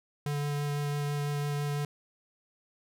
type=tone with vibrato; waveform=square; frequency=145.2 Hz; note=D3; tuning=19 cents flat; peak=-30 dBFS; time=0.26-1.85 s; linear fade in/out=2 ms; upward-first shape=sine; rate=6 Hz; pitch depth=9 cents each way; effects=none